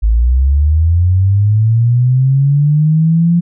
sine linear sweep, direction up, 51.91 to 173.9 Hz, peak -7 dBFS, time 0.02-3.41 s, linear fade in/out 20 ms, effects none

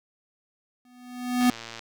square tone with exponential growth, 247.7 Hz, B3, 5 cents sharp, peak -16 dBFS, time 0.85-1.5 s, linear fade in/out 2 ms, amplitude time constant 140 ms
click train, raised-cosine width 0.2 ms, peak -21 dBFS, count 45, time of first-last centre 1.41-1.793 s, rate 115 Hz
effects none

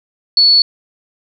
sine tone, 4421 Hz, C#8, 5 cents flat, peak -6 dBFS, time 0.37-0.62 s, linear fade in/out 2 ms, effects none

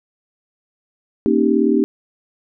sine chord, Eb dominant seventh, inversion second, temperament equal with one note detuned, 233.1 / 272.3 / 311.1 / 392 Hz, Bb3 / Db4 / Eb4 / G4, 0 / -31 / 0 / 0 cents, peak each -18 dBFS, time 1.26-1.84 s, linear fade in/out 0 ms, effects none

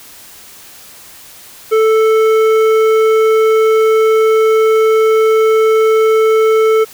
sine tone with hard clipping, 440 Hz, A4, in tune, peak -9 dBFS, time 1.71-6.85 s, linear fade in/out 20 ms, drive 10 dB, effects white hiss -37 dBFS RMS until 6.93 s

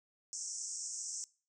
pink band-pass noise, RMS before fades -42 dBFS, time 0.33-1.24 s, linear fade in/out 0 ms, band 5500 to 8300 Hz, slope 96 dB/octave, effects noise-tail reverb RT60 0.4 s tail -22 dB re dry

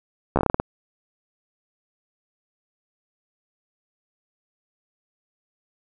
slowing click train, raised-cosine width 1 ms, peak -5 dBFS, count 9, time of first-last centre 0.36-0.6 s, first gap 13 ms, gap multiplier 1.23, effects none

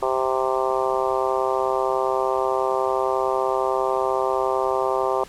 harmonic tone, 130.81 Hz, C3, in tune, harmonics 3 / 4 / 5 / 6 / 7 / 8 / 9, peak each -25 / -26 / -27 / -28 / -28 / -29 / -30 dBFS, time 0.02-5.24 s, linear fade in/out 5 ms, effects pink hiss -45 dBFS RMS until 5.28 s + low-pass 11000 Hz 12 dB/octave

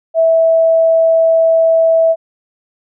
sine tone, 654 Hz, E5, 14 cents flat, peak -7 dBFS, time 0.14-2.16 s, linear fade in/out 50 ms, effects none

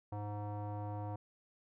square tone with low-pass filter, 103.83 Hz, G#2, in tune, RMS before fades -41 dBFS, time 0.12-1.16 s, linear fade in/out 5 ms, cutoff 850 Hz, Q 3.9, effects none

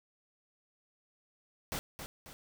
pink noise with echo, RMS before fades -37 dBFS, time 1.72-1.79 s, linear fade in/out 0 ms, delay 270 ms, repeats 2, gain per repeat -7 dB, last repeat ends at 2.33 s, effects none

